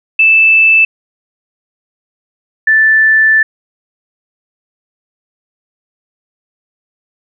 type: tone pair in turn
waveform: sine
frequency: 2637 / 1760 Hz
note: E7 / A6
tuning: 0 / 0 cents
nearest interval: perfect fifth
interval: 700 cents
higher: first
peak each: -4 / -5 dBFS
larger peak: first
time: 0.19-0.85 / 2.67-3.43 s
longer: second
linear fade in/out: 5 ms
effects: none